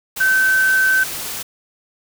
sine tone in noise, 1538 Hz, G6, 33 cents flat, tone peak -12 dBFS, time 0.2-1.04 s, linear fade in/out 10 ms, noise white, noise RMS -27 dBFS, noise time 0.16-1.43 s, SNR +12 dB, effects none

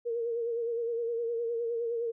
sine tone with vibrato, 466.2 Hz, A#4, in tune, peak -29 dBFS, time 0.05-2.12 s, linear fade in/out 20 ms, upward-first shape sine, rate 9.7 Hz, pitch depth 44 cents each way, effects none

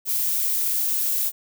violet noise, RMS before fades -23 dBFS, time 0.05-1.32 s, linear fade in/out 50 ms, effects none

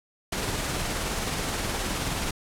pink noise with tremolo, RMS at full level -28 dBFS, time 0.32-2.31 s, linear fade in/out 5 ms, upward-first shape sine, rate 19 Hz, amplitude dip 25%, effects low-pass 11000 Hz 12 dB/octave

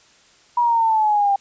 sine exponential sweep, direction down, 969 to 789 Hz, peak -14 dBFS, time 0.57-1.36 s, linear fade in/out 5 ms, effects white hiss -53 dBFS RMS until 1.4 s + resampled to 16000 Hz

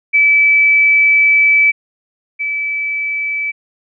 sine tone pair in turn, 2305 / 2305 Hz, D7 / D7, -33 / -33 cents, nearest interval unison, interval 0 cents, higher neither, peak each -7 / -16 dBFS, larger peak first, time 0.13-1.72 / 2.39-3.52 s, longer first, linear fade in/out 20 ms, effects none

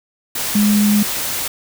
sine tone in noise, 207.7 Hz, G#3, in tune, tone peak -11 dBFS, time 0.55-1.03 s, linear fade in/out 5 ms, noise white, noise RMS -22 dBFS, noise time 0.35-1.48 s, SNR +8 dB, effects none

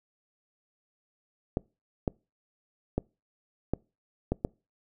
clicks, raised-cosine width 2 ms, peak -13 dBFS, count 6, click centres 1.571 / 2.078 / 2.98 / 3.736 / 4.32 / 4.449 s, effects noise-tail reverb RT60 0.3 s tail -26 dB re dry

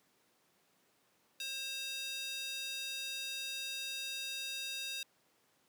square tone with high-pass filter, 534 Hz, C5, 35 cents sharp, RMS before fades -41 dBFS, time 1.4-5.03 s, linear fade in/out 2 ms, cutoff 3300 Hz, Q 2.7, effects pink hiss -72 dBFS RMS until 5.68 s + high-pass 200 Hz 12 dB/octave

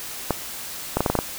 clicks, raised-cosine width 1 ms, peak -5 dBFS, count 7, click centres 0.307 / 0.97 / 1.006 / 1.062 / 1.1 / 1.153 / 1.189 s, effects white hiss -34 dBFS RMS until 1.38 s

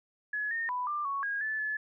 sine tone with pitch steps, 1696 / 1832 / 993 / 1189 / 1111 / 1636 / 1743 / 1722 Hz, G#6 / A#6 / B5 / D6 / C#6 / G#6 / A6 / A6, +36 / -31 / +9 / +21 / +4 / -26 / -17 / -38 cents, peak -30 dBFS, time 0.33-1.77 s, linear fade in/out 5 ms, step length 180 ms, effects none

